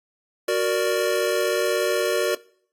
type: chord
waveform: square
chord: Gb augmented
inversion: none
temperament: equal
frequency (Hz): 370 / 466.2 / 587.3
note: Gb4 / Bb4 / D5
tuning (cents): 0 / 0 / 0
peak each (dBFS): -25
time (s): 0.48-2.35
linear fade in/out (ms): 5
effects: noise-tail reverb RT60 0.6 s tail -22 dB re dry + AAC 48 kbps